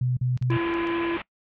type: tone bursts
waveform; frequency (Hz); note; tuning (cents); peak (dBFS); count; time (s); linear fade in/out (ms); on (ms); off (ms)
sine; 125.4; B2; +27; -21; 3; 0.01-0.572; 5; 160; 41
type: clicks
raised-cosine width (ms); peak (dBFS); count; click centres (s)
0.2; -28; 5; 0.375 / 0.425 / 0.505 / 0.74 / 0.872
type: harmonic tone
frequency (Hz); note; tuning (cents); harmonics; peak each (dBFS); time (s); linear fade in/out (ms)
337.5; E4; +41; 1 / 3 / 5 / 7; -24 / -34 / -38 / -41; 0.5-1.17; 2
type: low-pass noise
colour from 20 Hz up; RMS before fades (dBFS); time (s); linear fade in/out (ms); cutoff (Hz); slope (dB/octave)
white; -35; 0.51-1.22; 5; 3000; 48
effects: noise-tail reverb RT60 0.1 s tail -22 dB re dry